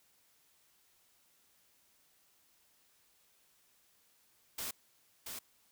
white noise with echo, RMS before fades -40 dBFS, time 4.58-4.71 s, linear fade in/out 5 ms, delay 680 ms, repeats 1, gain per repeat -4 dB, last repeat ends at 5.39 s, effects white hiss -70 dBFS RMS until 5.71 s

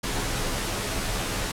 pink noise with comb filter, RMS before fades -28 dBFS, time 0.03-1.52 s, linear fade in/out 10 ms, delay 13 ms, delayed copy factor -1, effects low-pass 11000 Hz 12 dB/octave

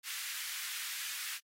pink high-pass noise, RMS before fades -41 dBFS, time 0.03-1.4 s, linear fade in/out 50 ms, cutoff 1600 Hz, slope 24 dB/octave, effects AAC 48 kbps

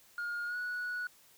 sine tone with pitch glide, 1423 to 1467.2 Hz, F6 to F#6, +32 to -15 cents, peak -32 dBFS, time 0.18-1.07 s, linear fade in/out 2 ms, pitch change +53 cents, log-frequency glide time 0.46-0.57 s, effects tanh soft clip ceiling -33 dBFS + white hiss -62 dBFS RMS until 1.37 s

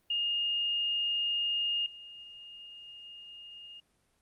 sine tone with level steps, 2837 Hz, F7, 27 cents sharp, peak -28 / -45 dBFS, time 0.1-3.8 s, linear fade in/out 5 ms, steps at 1.86 s, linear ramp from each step 2 ms, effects pink hiss -72 dBFS RMS until 4.21 s + Opus 32 kbps

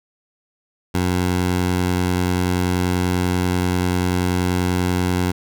15% pulse tone, 90.3 Hz, F#2, 42 cents flat, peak -11 dBFS, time 0.94-5.32 s, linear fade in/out 10 ms, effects none

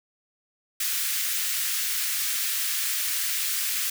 white high-pass noise, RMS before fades -27 dBFS, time 0.8-3.9 s, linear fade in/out 5 ms, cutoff 1500 Hz, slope 24 dB/octave, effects none

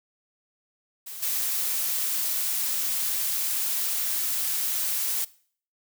blue noise with level steps, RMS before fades -38 / -27 dBFS, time 1.06-5.25 s, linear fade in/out 10 ms, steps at 1.22 s, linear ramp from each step 10 ms, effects noise-tail reverb RT60 0.5 s tail -20 dB re dry

